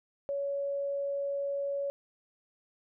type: tone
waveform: sine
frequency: 561 Hz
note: C#5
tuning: 21 cents sharp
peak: -30 dBFS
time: 0.29-1.9 s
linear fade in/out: 0 ms
effects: none